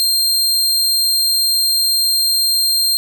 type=tone; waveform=sawtooth; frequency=4186 Hz; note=C8; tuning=in tune; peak=-10 dBFS; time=0-2.97 s; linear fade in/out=0 ms; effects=none